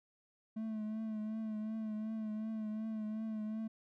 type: tone with vibrato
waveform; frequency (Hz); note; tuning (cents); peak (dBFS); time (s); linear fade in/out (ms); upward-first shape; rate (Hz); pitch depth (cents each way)
triangle; 217.5; A3; -20; -35; 0.56-3.68; 10; triangle; 2.7; 41
effects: none